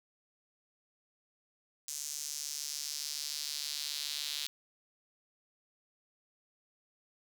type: tone with high-pass filter sweep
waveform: sawtooth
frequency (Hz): 146.83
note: D3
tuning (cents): 0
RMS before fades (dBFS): -39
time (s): 1.88-4.47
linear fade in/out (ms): 0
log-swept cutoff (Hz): 6500 to 3800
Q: 2.5
effects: none